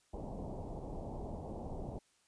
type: low-pass noise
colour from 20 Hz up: pink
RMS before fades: -43 dBFS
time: 0.13-1.99 s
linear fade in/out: 10 ms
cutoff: 880 Hz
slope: 48 dB/octave
effects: white hiss -72 dBFS RMS until 2.27 s + resampled to 22050 Hz